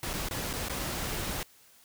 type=noise with dropouts; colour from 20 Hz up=pink; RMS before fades=-34 dBFS; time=0.03-1.43 s; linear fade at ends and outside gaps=1 ms; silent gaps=0.132-0.136 / 0.287-0.31 / 0.531-0.536 / 0.685-0.696 s; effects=white hiss -59 dBFS RMS until 1.84 s

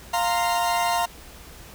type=chord; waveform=40% pulse; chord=F suspended fourth; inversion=none; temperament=equal with one note detuned; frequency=698.5 / 925.9 / 1046.5 Hz; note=F5 / Bb5 / C6; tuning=0 / -12 / 0 cents; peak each=-23 / -24 / -28 dBFS; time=0.13-1.06 s; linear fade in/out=10 ms; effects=added 60 Hz sine -49 dBFS peak until 1.74 s + pink hiss -45 dBFS RMS until 1.74 s

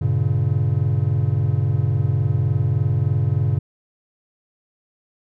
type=chord; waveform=triangle; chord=G diminished; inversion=none; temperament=just; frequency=98 / 117.6 / 141.12 Hz; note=G2 / Bb2 / Db3; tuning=0 / +16 / +31 cents; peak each=-19 dBFS; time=0.01-3.59 s; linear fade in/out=10 ms; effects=none

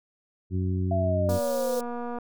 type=harmonic tone; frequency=92.5 Hz; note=F#2; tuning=in tune; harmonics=1 / 2 / 3 / 4; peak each=-25 / -31 / -35 / -37 dBFS; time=0.5-1.4 s; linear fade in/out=50 ms
type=linear sweep; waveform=sine; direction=down; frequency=680 to 493.9 Hz; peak=-25 dBFS; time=0.91-1.8 s; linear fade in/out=5 ms
type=high-pass noise; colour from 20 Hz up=pink; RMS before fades=-41 dBFS; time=1.29-1.81 s; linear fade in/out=5 ms; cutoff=4100 Hz; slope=24 dB/octave
type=click train; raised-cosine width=1 ms; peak=-22 dBFS; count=216; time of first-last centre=1.29-2.186 s; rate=240 Hz
effects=none

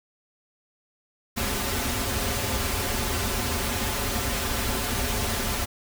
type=noise with comb filter; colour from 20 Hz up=pink; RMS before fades=-27 dBFS; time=1.36-5.66 s; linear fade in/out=20 ms; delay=6.3 ms; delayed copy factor=-1; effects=none

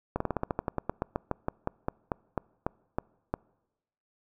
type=slowing click train; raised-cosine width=1 ms; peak=-14 dBFS; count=22; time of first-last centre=0.16-3.34 s; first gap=44 ms; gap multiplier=1.11; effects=noise-tail reverb RT60 1.0 s tail -26 dB re dry

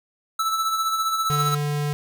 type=tone with tremolo; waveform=square; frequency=1316 Hz; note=E6; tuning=3 cents flat; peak=-20 dBFS; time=0.39-1.55 s; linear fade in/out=5 ms; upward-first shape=sine; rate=15 Hz; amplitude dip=45%
type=tone; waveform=square; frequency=146.8 Hz; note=D3; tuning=in tune; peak=-23 dBFS; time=1.3-1.93 s; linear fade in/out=0 ms
effects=none

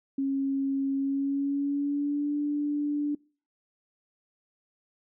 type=tone with pitch glide; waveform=sine; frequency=272.9 to 292.5 Hz; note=C#4 to D4; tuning=-27 to -7 cents; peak=-25 dBFS; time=0.18-3.15 s; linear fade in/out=5 ms; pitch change=+120 cents; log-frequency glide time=0.95-2.36 s; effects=noise-tail reverb RT60 0.4 s tail -25 dB re dry

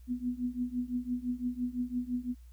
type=tone with tremolo; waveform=sine; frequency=246.9 Hz; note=B3; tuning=in tune; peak=-27 dBFS; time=0.07-2.35 s; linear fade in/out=50 ms; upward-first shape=triangle; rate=5.9 Hz; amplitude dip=95%; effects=added 60 Hz sine -49 dBFS peak until 2.52 s + white hiss -70 dBFS RMS until 2.52 s

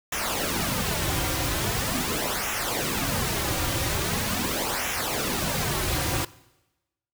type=noise with flanger; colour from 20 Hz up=pink; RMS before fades=-27 dBFS; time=0.12-6.25 s; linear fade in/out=5 ms; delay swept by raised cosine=0.22 to 4.72 ms; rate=0.42 Hz; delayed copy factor=-0.7; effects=noise-tail reverb RT60 1.0 s tail -20 dB re dry

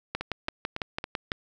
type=two click trains; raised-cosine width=0.3 ms; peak=-16 / -13 dBFS; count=5 / 8; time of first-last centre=0.21-1.318 / 0.15-1.319 s; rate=3.61 / 5.99 Hz; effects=none

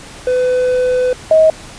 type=tone pair in turn; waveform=triangle / sine; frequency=503 / 633.7 Hz; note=B4 / D#5; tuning=+32 / +32 cents; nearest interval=major third; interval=400 cents; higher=second; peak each=-9 / -5 dBFS; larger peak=second; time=0.27-1.13 / 1.31-1.5 s; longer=first; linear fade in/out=2 ms; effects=pink hiss -34 dBFS RMS until 1.78 s + resampled to 22050 Hz

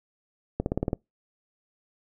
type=accelerating click train; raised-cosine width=2 ms; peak=-12 dBFS; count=7; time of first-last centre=0.6-0.931 s; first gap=61 ms; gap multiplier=0.96; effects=noise-tail reverb RT60 0.2 s tail -26 dB re dry

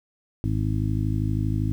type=harmonic tone; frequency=52.6 Hz; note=G#1; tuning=23 cents sharp; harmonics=1 / 2 / 3 / 4 / 5 / 6; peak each=-29 / -24 / -30 / -37 / -31 / -33 dBFS; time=0.44-1.72 s; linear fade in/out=0 ms; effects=9-bit

